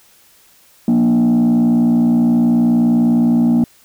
sine tone with frequency modulation, 236.7 Hz, A#3, 27 cents sharp, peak -7 dBFS, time 0.88-3.64 s, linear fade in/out 2 ms, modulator 59.3 Hz, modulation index 0.69, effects tanh soft clip ceiling -9 dBFS + white hiss -50 dBFS RMS until 3.84 s

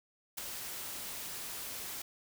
white noise with ADSR envelope, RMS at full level -36 dBFS, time 0.37-2.02 s, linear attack 14 ms, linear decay 6 ms, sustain -6 dB, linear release 4 ms, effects none

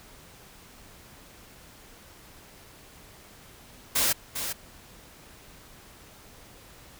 white noise with echo, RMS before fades -24 dBFS, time 3.95-4.13 s, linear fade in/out 10 ms, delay 400 ms, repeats 1, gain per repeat -8 dB, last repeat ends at 4.53 s, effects pink hiss -51 dBFS RMS until 6.99 s

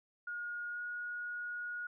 sine tone with pitch glide, 1433 to 1446.3 Hz, F6 to F#6, +44 to -40 cents, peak -38 dBFS, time 0.27-1.87 s, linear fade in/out 5 ms, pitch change +16 cents, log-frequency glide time 0.7-0.8 s, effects none

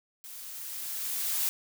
blue noise with level ramp, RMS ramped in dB -45 to -28 dBFS, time 0.24-1.49 s, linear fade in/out 0 ms, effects none

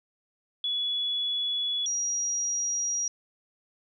sine tone pair in turn, 3400 / 5734 Hz, G#7 / F8, +40 / +45 cents, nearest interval major sixth, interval 905 cents, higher second, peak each -26 dBFS, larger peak neither, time 0.64-1.86 / 1.86-3.08 s, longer neither, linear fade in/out 2 ms, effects none

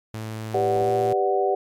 sawtooth tone with pitch glide, 110 to 115 Hz, A2 to A#2, 0 to -23 cents, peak -26 dBFS, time 0.14-1.13 s, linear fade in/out 0 ms, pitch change +77 cents, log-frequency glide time 0.8-0.91 s
sine chord, G major seventh, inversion none, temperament equal, 392 / 493.9 / 587.3 / 740 Hz, G4 / B4 / D5 / F#5, 0 / 0 / 0 / 0 cents, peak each -22 / -27 / -27 / -23 dBFS, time 0.54-1.55 s, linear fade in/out 5 ms
effects MP3 96 kbps

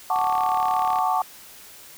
sine chord, D major seventh, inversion first, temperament equal, 740 / 880 / 1108.7 / 1174.7 Hz, F#5 / A5 / C#6 / D6, 0 / 0 / 0 / 0 cents, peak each -23 / -24 / -27 / -27 dBFS, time 0.1-1.22 s, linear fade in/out 2 ms
click train, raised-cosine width 0.3 ms, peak -20 dBFS, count 31, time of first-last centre 0.16-0.986 s, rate 36.3 Hz
effects white hiss -45 dBFS RMS until 1.97 s

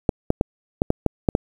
clicks, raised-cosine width 2 ms, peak -3 dBFS, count 8, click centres 0.092 / 0.304 / 0.411 / 0.819 / 0.904 / 1.063 / 1.288 / 1.351 s, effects 7-bit

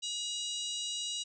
harmonic tone, 961 Hz, B5, 48 cents flat, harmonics 3 / 4 / 5 / 6 / 7 / 8 / 9, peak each -39 / -38 / -48 / -44 / -46 / -45 / -51 dBFS, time 0.02-1.24 s, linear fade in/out 20 ms, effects none

